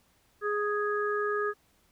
harmonic tone, 415.3 Hz, G#4, in tune, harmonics 1 / 3 / 4, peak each -29 / -32 / -34 dBFS, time 0.41-1.54 s, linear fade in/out 50 ms, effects pink hiss -67 dBFS RMS until 1.91 s

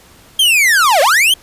45% pulse linear two-way sweep, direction down then up, 3238 to 520 to 3238 Hz, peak -8 dBFS, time 0.39-1.34 s, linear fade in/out 5 ms, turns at 1.01 s, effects pink hiss -44 dBFS RMS until 1.42 s + resampled to 32000 Hz

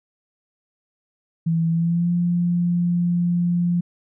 sine tone with pitch glide, 164.81 to 174.21 Hz, E3 to F3, 0 to -4 cents, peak -17 dBFS, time 1.46-3.81 s, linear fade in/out 10 ms, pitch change +96 cents, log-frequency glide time 1.7-2.11 s, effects none

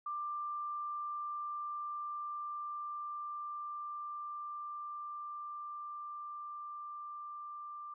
sine tone with level ramp, 1185 Hz, D6, 15 cents sharp, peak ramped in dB -36 to -43 dBFS, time 0.06-7.94 s, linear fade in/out 5 ms, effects none

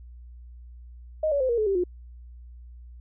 sine tone with pitch steps, 622.3 / 567.4 / 517.3 / 471.6 / 430 / 392 / 357.4 Hz, D#5 / C#5 / C5 / A#4 / A4 / G4 / F4, 0 / +40 / -20 / +20 / -40 / 0 / +40 cents, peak -21 dBFS, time 1.23-1.839 s, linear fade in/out 5 ms, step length 87 ms, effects added 60 Hz sine -42 dBFS peak until 3 s

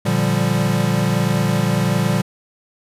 square chord, G minor seventh, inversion first, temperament equal, 116.54 / 146.83 / 174.61 / 196 Hz, Bb2 / D3 / F3 / G3, 0 / 0 / 0 / 0 cents, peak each -22 dBFS, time 0.05-2.22 s, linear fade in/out 10 ms, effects resampled to 32000 Hz

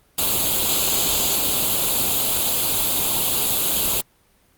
white noise with comb filter, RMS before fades -20 dBFS, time 0.18-4.01 s, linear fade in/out 5 ms, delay 0.27 ms, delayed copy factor +0.75, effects pink hiss -59 dBFS RMS until 4.57 s + Opus 32 kbps

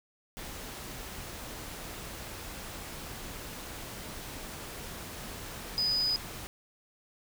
sine tone in noise, 4978 Hz, D#8, in tune, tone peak -26 dBFS, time 5.78-6.16 s, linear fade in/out 0 ms, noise pink, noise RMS -42 dBFS, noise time 0.37-6.47 s, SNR +13 dB, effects none

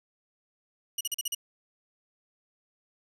15% pulse tone bursts, 2911 Hz, F#7, 29 cents flat, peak -21 dBFS, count 6, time 0.98-1.348 s, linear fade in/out 5 ms, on 28 ms, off 40 ms, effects none

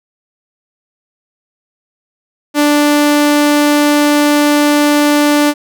sawtooth tone, 293.7 Hz, D4, in tune, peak -4 dBFS, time 2.54-5.54 s, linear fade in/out 50 ms, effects none

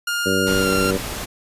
sawtooth tone with pitch glide, 1412 to 1382.1 Hz, F6 to F6, +19 to -18 cents, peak -17 dBFS, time 0.07-0.91 s, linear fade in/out 5 ms, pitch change -37 cents, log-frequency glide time 0.57-0.69 s
harmonic tone, 95.3 Hz, G2, 48 cents flat, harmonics 1 / 2 / 3 / 4 / 5 / 6, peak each -30 / -24 / -25 / -24 / -24 / -28 dBFS, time 0.25-0.98 s, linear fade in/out 20 ms
pink noise, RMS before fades -28 dBFS, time 0.46-1.26 s, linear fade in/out 20 ms
effects resampled to 32000 Hz

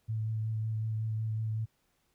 sine tone with vibrato, 110 Hz, A2, in tune, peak -30 dBFS, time 0.08-1.66 s, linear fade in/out 20 ms, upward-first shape sine, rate 5.4 Hz, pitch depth 16 cents each way, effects pink hiss -74 dBFS RMS until 2.14 s

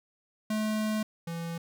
square tone pair in turn, 215.5 / 167.64 Hz, A3 / E3, -36 / +29 cents, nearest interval major third, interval 435 cents, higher first, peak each -28 / -34 dBFS, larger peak first, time 0.5-1.03 / 1.27-1.58 s, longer first, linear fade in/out 5 ms, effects none

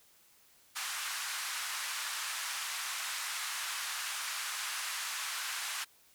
pink band-pass noise, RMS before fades -38 dBFS, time 0.75-5.85 s, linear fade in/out 20 ms, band 1100 to 12000 Hz, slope 24 dB/octave, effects white hiss -64 dBFS RMS until 6.14 s

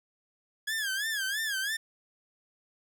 sawtooth tone with vibrato, 1661.2 Hz, G#6, in tune, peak -26 dBFS, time 0.67-1.77 s, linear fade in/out 10 ms, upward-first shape sine, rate 3 Hz, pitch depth 140 cents each way, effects none

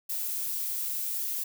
violet noise, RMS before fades -32 dBFS, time 0.09-1.44 s, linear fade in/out 10 ms, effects none

